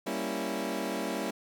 20% pulse chord, G diminished seventh, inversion none, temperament equal, 196 / 233.1 / 277.2 / 329.6 Hz, G3 / Bb3 / Db4 / Fb4, 0 / 0 / 0 / 0 cents, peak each -32 dBFS, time 0.06-1.31 s, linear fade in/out 10 ms, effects none

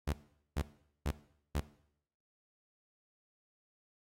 sawtooth tone bursts, 72.6 Hz, D2, 19 cents flat, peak -27 dBFS, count 4, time 0.07-1.608 s, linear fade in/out 10 ms, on 62 ms, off 430 ms, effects noise-tail reverb RT60 0.7 s tail -18 dB re dry + AAC 48 kbps

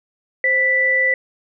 sine tone pair together, 523.2 / 1975.5 Hz, C5 / B6, 0 / 0 cents, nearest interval octave + major seventh, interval 2300 cents, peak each -23 / -14 dBFS, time 0.44-1.14 s, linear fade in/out 2 ms, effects none

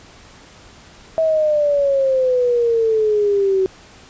sine exponential sweep, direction down, 650 to 375.7 Hz, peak -13 dBFS, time 1.18-3.66 s, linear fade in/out 0 ms, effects pink hiss -44 dBFS RMS until 4.09 s + resampled to 16000 Hz

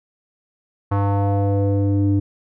square tone with low-pass filter sweep, 100 Hz, G2, 35 cents sharp, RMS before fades -18 dBFS, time 0.91-2.2 s, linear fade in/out 10 ms, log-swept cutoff 1100 to 280 Hz, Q 2.7, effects none

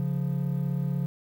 triangle tone pair together, 138.9 / 175.12 Hz, C#3 / F3, +4 / +5 cents, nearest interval major third, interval 401 cents, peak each -25 / -27 dBFS, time 0-1.06 s, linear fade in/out 0 ms, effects tanh soft clip ceiling -16 dBFS + 9-bit

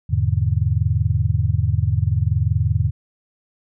sine chord, E dominant seventh, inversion none, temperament just, 82.41 / 103.01 / 123.61 / 148.33 Hz, E2 / G#2 / B2 / D3, 0 / -14 / +2 / +18 cents, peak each -21 / -19 / -23 / -24 dBFS, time 0.09-2.91 s, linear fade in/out 20 ms, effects none

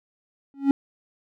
triangle tone with exponential growth, 276.2 Hz, C#4, 6 cents flat, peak -9 dBFS, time 0.54-0.71 s, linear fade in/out 1 ms, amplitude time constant 36 ms, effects none

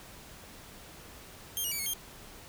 5% pulse tone with pitch steps, 3200 / 2887 / 2299 / 2187 / 3201 Hz, G7 / F#7 / D7 / C#7 / G7, +35 / -43 / -37 / -24 / +36 cents, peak -23 dBFS, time 1.57-1.935 s, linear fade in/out 0 ms, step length 73 ms, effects pink hiss -50 dBFS RMS until 2.48 s

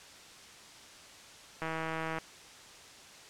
click train, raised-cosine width 0.5 ms, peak -21 dBFS, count 92, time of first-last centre 1.62-2.185 s, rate 161 Hz, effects white hiss -52 dBFS RMS until 3.29 s + low-pass 7000 Hz 12 dB/octave

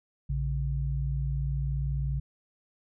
sine tone pair together, 58.66 / 139 Hz, A#1 / C#3, +12 / +5 cents, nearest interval octave + minor third, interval 1493 cents, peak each -29 / -30 dBFS, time 0.29-2.2 s, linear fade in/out 10 ms, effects none

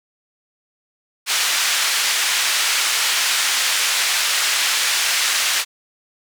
pink band-pass noise, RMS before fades -19 dBFS, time 1.26-5.65 s, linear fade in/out 50 ms, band 1800 to 8900 Hz, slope 12 dB/octave, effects none

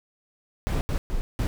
brown noise bursts at uneven times, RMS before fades -25 dBFS, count 4, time 0.67-0.81 / 0.89-0.98 / 1.1-1.21 / 1.39-1.47 s, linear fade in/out 0 ms, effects none

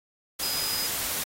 sine tone in noise, 4978 Hz, D#8, in tune, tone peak -30 dBFS, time 0.42-0.87 s, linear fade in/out 10 ms, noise white, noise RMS -30 dBFS, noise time 0.39-1.24 s, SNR -3 dB, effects AAC 48 kbps

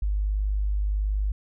sine tone, 50.7 Hz, G#1, 41 cents flat, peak -22 dBFS, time 0.02-1.32 s, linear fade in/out 5 ms, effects none

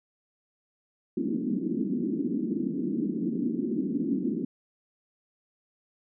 pink band-pass noise, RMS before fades -29 dBFS, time 1.17-4.45 s, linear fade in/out 5 ms, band 190 to 340 Hz, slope 48 dB/octave, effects none

